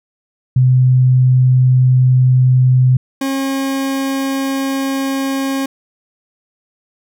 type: tone pair in turn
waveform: sine / 40% pulse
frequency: 127.8 / 270.8 Hz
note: C3 / C#4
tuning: -40 / -40 cents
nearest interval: octave + minor second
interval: 1300 cents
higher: second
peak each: -7 / -15 dBFS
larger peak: first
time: 0.56-2.97 / 3.21-5.66 s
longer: second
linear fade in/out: 5 ms
effects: none